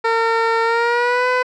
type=tone with pitch glide; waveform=15% pulse; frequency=455.6 to 502.6 Hz; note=A#4 to B4; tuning=-40 to +30 cents; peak=-8 dBFS; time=0.04-1.43 s; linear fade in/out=10 ms; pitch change=+170 cents; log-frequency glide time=0.63-1.28 s; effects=low-pass 3000 Hz 12 dB/octave